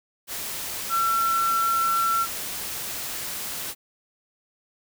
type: tone in noise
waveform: sine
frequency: 1349 Hz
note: E6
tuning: 40 cents sharp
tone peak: -20 dBFS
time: 0.89-2.27 s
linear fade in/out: 50 ms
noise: white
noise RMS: -32 dBFS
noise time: 0.27-3.75 s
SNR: +9 dB
effects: none